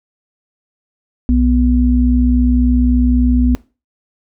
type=tone pair together; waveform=sine; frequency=61.8 / 247.2 Hz; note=B1 / B3; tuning=+2 / +2 cents; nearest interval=2 octaves; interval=2400 cents; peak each=-12 dBFS; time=1.29-3.55 s; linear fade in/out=0 ms; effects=noise-tail reverb RT60 0.3 s tail -20 dB re dry